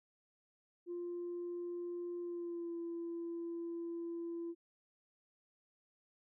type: tone with pitch glide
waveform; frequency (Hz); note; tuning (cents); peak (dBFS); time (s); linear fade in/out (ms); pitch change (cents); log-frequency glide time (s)
sine; 349.2 to 338.3; F4 to E4; 0 to +45; -38; 0.86-4.55; 50; -55; 2.2-2.76
effects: tanh soft clip ceiling -36 dBFS